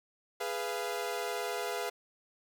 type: chord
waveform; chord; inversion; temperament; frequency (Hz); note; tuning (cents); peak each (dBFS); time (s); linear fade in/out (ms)
sawtooth; F diminished; first; equal with one note detuned; 415.3 / 493.9 / 688.8; Ab4 / Cb5 / F5; 0 / 0 / -24; -34; 0.4-1.9; 10
effects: none